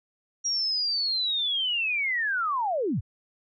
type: linear sweep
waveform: sine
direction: down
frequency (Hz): 5710 to 66.7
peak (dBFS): -24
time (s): 0.44-3.01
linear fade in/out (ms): 20
effects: none